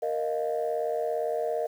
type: chord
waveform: sine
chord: Bb suspended fourth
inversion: none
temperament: just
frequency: 466.2 / 621.6 / 699.2 Hz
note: Bb4 / Eb5 / F5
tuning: 0 / -2 / +2 cents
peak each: -29 / -29 / -32 dBFS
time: 0.02-1.67 s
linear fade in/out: 10 ms
effects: tanh soft clip ceiling -19 dBFS + 9-bit